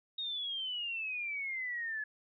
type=exponential sweep; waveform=sine; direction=down; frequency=3752 to 1700 Hz; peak=-35 dBFS; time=0.18-2.04 s; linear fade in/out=5 ms; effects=none